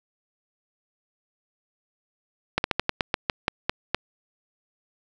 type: slowing click train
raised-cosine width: 0.3 ms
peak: -5 dBFS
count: 11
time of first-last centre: 2.58-3.946 s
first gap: 61 ms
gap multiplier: 1.17
effects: none